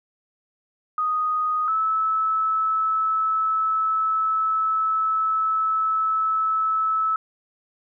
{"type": "tone pair in turn", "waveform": "sine", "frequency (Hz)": [1244.5, 1303.8], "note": ["D#6", "E6"], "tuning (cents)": [0, -19], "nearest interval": "minor second", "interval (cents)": 81, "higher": "second", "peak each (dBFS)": [-20, -19], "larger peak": "second", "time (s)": [[0.98, 1.68], [1.68, 7.16]], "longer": "second", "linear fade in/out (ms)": 2, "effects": []}